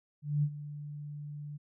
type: tone with ADSR envelope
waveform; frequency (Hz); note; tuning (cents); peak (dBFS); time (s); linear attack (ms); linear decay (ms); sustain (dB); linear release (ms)
sine; 147.1; D3; +3; -24; 0.22-1.58; 210; 64; -15; 20
effects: none